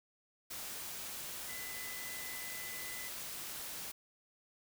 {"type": "tone in noise", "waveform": "sine", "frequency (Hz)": 2009, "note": "B6", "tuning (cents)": 29, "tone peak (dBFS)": -47, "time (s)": [1.48, 3.09], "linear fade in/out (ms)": 10, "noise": "white", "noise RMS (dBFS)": -44, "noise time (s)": [0.5, 3.92], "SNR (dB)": -6, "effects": []}